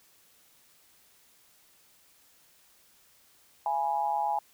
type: tone with amplitude modulation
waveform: sine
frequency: 830.6 Hz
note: G#5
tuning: in tune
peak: -22 dBFS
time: 3.66-4.39 s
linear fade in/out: 2 ms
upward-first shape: sine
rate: 148 Hz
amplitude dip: 85%
effects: white hiss -62 dBFS RMS until 4.53 s